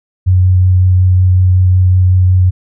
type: tone with vibrato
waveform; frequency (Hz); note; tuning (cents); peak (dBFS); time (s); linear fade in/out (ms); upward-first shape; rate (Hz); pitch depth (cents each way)
sine; 91.9; F#2; -11; -5; 0.26-2.51; 20; triangle; 5.4; 13
effects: none